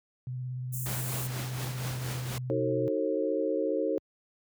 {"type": "tone with vibrato", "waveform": "sine", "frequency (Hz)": 126.5, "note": "B2", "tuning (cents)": 42, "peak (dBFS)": -32, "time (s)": [0.27, 2.88], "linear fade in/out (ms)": 0, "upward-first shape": "square", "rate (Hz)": 17, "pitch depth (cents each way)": 18}
{"type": "high-pass noise", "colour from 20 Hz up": "white", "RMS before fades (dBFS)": -38, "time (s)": [0.72, 1.28], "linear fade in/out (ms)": 20, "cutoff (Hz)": 6700, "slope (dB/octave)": 48}
{"type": "noise with tremolo", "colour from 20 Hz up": "pink", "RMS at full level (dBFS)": -36, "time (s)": [0.86, 2.38], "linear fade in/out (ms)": 0, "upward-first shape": "triangle", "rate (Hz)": 4.2, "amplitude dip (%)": 55}
{"type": "chord", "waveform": "sine", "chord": "D# diminished seventh", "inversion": "none", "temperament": "just", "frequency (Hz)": [311.1, 373.4, 448, 537.6], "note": ["D#4", "F#4", "A4", "C5"], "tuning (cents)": [0, 16, 31, 47], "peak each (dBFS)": [-32, -34, -31, -31], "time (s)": [2.5, 3.98], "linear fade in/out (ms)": 0}
{"effects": ["high-pass 80 Hz 12 dB/octave"]}